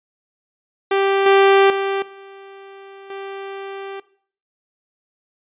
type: tone with level steps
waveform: sawtooth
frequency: 392 Hz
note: G4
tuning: in tune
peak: -11 / -6 / -15 / -34 / -25 dBFS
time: 0.91-4 s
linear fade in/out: 5 ms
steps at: 1.26 / 1.7 / 2.02 / 3.1 s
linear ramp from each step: 2 ms
effects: noise-tail reverb RT60 0.5 s tail -17 dB re dry + resampled to 8000 Hz